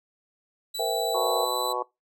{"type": "tone with pitch glide", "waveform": "sawtooth", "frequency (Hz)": [3951, 3976], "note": ["B7", "B7"], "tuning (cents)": [0, 11], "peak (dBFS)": -28, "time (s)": [0.74, 1.73], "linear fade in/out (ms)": 10, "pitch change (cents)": 11, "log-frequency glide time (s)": [1.12, 1.3]}
{"type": "chord", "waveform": "sine", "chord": "C dominant seventh", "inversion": "third", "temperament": "equal with one note detuned", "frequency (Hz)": [466.2, 523.3, 673.5, 784], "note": ["Bb4", "C5", "E5", "G5"], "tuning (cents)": [0, 0, 37, 0], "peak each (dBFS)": [-29, -34, -29, -31], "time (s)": [0.79, 1.45], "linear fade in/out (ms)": 5}
{"type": "harmonic tone", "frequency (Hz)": 123.47, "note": "B2", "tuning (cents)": 0, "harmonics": [3, 4, 5, 6, 7, 8, 9], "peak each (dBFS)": [-35, -32, -36, -37, -33, -35, -31], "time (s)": [1.14, 1.83], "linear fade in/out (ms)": 10}
{"effects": ["noise-tail reverb RT60 0.2 s tail -22 dB re dry"]}